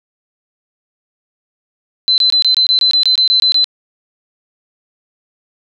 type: tone bursts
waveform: sine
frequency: 4051 Hz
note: B7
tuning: 43 cents sharp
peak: -8 dBFS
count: 13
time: 2.08-3.643 s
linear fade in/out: 0 ms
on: 99 ms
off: 23 ms
effects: none